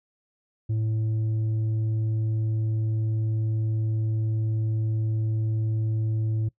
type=tone with tanh clipping; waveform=sine; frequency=109.9 Hz; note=A2; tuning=2 cents flat; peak=-24 dBFS; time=0.69-6.49 s; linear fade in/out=10 ms; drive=5 dB; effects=noise-tail reverb RT60 0.1 s tail -21 dB re dry